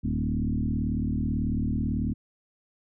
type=tone with frequency modulation; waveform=sine; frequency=153.3 Hz; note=D#3; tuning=25 cents flat; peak=-24 dBFS; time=0.03-2.14 s; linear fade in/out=20 ms; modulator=38.2 Hz; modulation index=3.1; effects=none